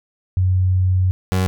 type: tone pair in turn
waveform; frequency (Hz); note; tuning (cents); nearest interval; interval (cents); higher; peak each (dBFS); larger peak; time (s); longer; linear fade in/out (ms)
sine / 30% pulse; 92.5 / 93.3; F#2 / F#2; 0 / +15; unison; 15; second; -13; neither; 0.37-1.11 / 1.32-1.47; first; 0
effects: none